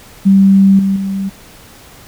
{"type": "tone with level steps", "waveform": "sine", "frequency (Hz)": 194.7, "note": "G3", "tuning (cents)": -12, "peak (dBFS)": [-4, -10, -15], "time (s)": [0.25, 1.3], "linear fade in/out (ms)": 20, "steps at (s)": [0.79, 0.96], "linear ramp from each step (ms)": 2, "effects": ["pink hiss -39 dBFS RMS until 2.07 s"]}